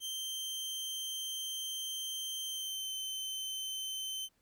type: tone with pitch glide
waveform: sawtooth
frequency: 3136 to 3084 Hz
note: G7 to G7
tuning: 0 to -29 cents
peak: -34 dBFS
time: 0-4.29 s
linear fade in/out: 50 ms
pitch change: -29 cents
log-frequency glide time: 2.44-2.93 s
effects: pink hiss -75 dBFS RMS until 4.41 s

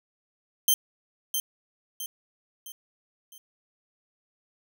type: tone with echo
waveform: 5% pulse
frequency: 3136 Hz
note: G7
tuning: in tune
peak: -10 dBFS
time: 0.68-0.74 s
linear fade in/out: 2 ms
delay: 660 ms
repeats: 4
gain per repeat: -7 dB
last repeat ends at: 3.38 s
effects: none

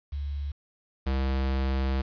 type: tone pair in turn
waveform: sine / square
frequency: 71.4 / 66.49 Hz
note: D2 / C2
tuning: -48 / +28 cents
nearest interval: minor second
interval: 124 cents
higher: first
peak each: -29 / -25 dBFS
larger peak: second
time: 0.12-0.52 / 1.06-2.02 s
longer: second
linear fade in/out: 10 ms
effects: resampled to 11025 Hz + 9-bit

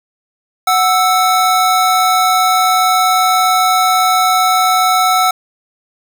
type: tone pair together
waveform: square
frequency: 740 / 1318.5 Hz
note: F#5 / E6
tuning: 0 / 0 cents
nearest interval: minor seventh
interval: 1000 cents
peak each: -13 dBFS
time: 0.67-5.31 s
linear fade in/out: 5 ms
effects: none

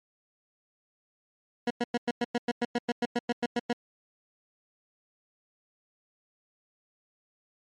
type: tone bursts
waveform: 20% pulse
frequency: 239.6 Hz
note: A#3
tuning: 48 cents sharp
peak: -20 dBFS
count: 16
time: 1.67-3.73 s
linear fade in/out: 5 ms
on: 35 ms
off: 100 ms
effects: low-pass 5000 Hz 12 dB/octave + MP3 64 kbps

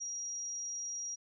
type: tone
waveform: sine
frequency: 5710 Hz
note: F8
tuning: 37 cents sharp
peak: -37 dBFS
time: 0-1.16 s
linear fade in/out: 20 ms
effects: none

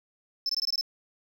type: tone bursts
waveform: sine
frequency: 5274 Hz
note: E8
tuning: in tune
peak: -23 dBFS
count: 7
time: 0.46-0.811 s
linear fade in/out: 2 ms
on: 33 ms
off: 20 ms
effects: tanh soft clip ceiling -24 dBFS + 9-bit

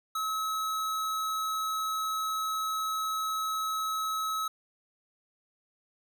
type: tone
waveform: square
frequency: 1288 Hz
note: E6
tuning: 41 cents flat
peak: -30 dBFS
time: 0.15-4.48 s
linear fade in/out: 5 ms
effects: none

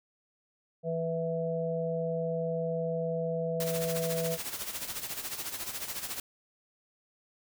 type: harmonic tone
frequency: 164.81 Hz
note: E3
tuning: in tune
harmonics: 1 / 3 / 4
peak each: -34 / -32 / -35 dBFS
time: 0.83-4.38 s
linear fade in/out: 50 ms
type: noise with tremolo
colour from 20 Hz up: white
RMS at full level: -35 dBFS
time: 3.6-6.2 s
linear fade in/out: 2 ms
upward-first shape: sine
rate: 14 Hz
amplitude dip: 65%
effects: none

